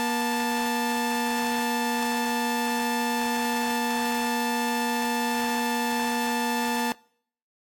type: tone pair together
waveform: sawtooth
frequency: 238.7 / 880 Hz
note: A#3 / A5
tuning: +41 / 0 cents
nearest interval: octave + major seventh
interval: 2259 cents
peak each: -23 dBFS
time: 0-6.92 s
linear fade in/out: 0 ms
effects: noise-tail reverb RT60 0.6 s tail -25 dB re dry + AAC 64 kbps